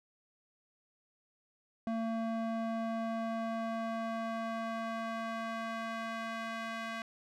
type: tone with band-pass filter sweep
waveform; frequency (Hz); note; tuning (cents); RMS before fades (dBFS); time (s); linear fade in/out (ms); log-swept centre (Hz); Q
square; 226.2; A3; +48; -37; 1.87-7.02; 2; 480 to 1700; 0.97
effects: none